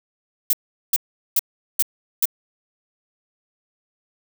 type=noise bursts; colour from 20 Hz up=violet; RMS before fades=-17 dBFS; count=5; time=0.5-2.255 s; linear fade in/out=2 ms; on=31 ms; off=400 ms; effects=none